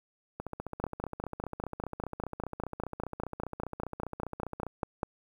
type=two click trains; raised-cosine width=1 ms; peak=-23 / -16 dBFS; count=65 / 22; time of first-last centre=0.4-4.667 / 0.84-5.032 s; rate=15 / 5.01 Hz; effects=9-bit